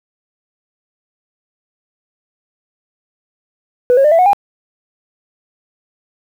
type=tone with pitch steps; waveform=sine; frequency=493.9 / 544.9 / 601.1 / 663.1 / 731.5 / 807 Hz; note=B4 / C#5 / D5 / E5 / F#5 / G#5; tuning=0 / -30 / +40 / +10 / -20 / -50 cents; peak=-5 dBFS; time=3.9-4.332 s; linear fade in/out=0 ms; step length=72 ms; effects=tanh soft clip ceiling -4 dBFS + 7-bit